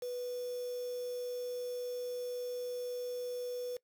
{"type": "tone with quantisation", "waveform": "sine", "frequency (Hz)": 492.9, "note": "B4", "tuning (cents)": -3, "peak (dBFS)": -36, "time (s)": [0.02, 3.77], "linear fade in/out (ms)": 5, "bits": 8, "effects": ["noise-tail reverb RT60 0.1 s tail -21 dB re dry"]}